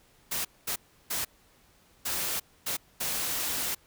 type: noise bursts at uneven times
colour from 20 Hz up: white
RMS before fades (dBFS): -31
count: 6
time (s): 0.31-0.45 / 0.67-0.76 / 1.1-1.25 / 2.05-2.4 / 2.66-2.77 / 3-3.75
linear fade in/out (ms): 10
effects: pink hiss -62 dBFS RMS until 3.86 s